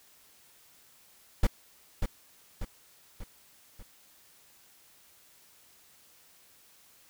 brown noise with echo, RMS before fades -21 dBFS, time 1.43-1.47 s, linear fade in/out 5 ms, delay 590 ms, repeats 4, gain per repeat -6 dB, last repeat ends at 3.83 s, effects white hiss -60 dBFS RMS until 7.09 s

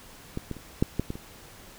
clicks, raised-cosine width 3 ms, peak -17 / -19 / -28 / -8 / -12 / -18 / -25 dBFS, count 7, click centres 0.374 / 0.513 / 0.567 / 0.825 / 0.996 / 1.104 / 1.155 s, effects pink hiss -49 dBFS RMS until 1.78 s

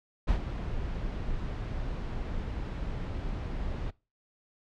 brown noise with ADSR envelope, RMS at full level -24 dBFS, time 0.27-3.91 s, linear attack 21 ms, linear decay 99 ms, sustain -10 dB, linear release 15 ms, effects noise-tail reverb RT60 0.3 s tail -23 dB re dry + low-pass 4000 Hz 12 dB/octave

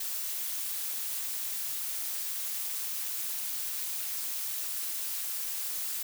blue noise with amplitude modulation, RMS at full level -32 dBFS, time 0-6.03 s, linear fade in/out 5 ms, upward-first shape sine, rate 217 Hz, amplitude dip 55%, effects none

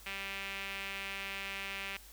sawtooth tone with band-pass filter, 196 Hz, G3, in tune, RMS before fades -41 dBFS, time 0.06-1.97 s, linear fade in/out 5 ms, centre 2500 Hz, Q 2.9, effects added 50 Hz sine -56 dBFS peak until 2.12 s + white hiss -56 dBFS RMS until 2.12 s

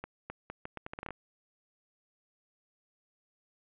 accelerating click train, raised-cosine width 0.5 ms, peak -24 dBFS, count 12, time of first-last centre 0.04-1.107 s, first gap 260 ms, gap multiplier 0.77, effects resampled to 8000 Hz + 10-bit

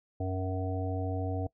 harmonic tone, 93.4 Hz, F#2, 17 cents sharp, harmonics 1 / 3 / 5 / 7 / 8, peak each -32 / -37 / -39 / -40 / -41 dBFS, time 0.2-1.47 s, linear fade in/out 5 ms, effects noise-tail reverb RT60 0.1 s tail -21 dB re dry

